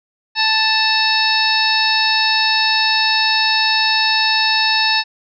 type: harmonic tone with a mistuned harmonic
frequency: 880 Hz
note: A5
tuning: in tune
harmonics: 1 / 2 / 3 / 4 / 5 / 6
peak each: -20 / -20 / -20 / -20 / -20 / -20 dBFS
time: 0.35-5.04 s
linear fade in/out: 50 ms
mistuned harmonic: 4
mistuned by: +130 cents
effects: none